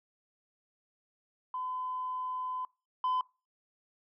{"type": "tone pair in turn", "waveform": "sine", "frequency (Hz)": [1015, 1015], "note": ["B5", "B5"], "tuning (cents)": [47, 47], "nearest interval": "unison", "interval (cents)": 0, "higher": "neither", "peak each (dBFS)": [-33, -25], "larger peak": "second", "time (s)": [[1.54, 2.65], [3.04, 3.21]], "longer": "first", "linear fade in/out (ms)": 2, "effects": ["noise-tail reverb RT60 0.3 s tail -24 dB re dry", "tanh soft clip ceiling -26 dBFS"]}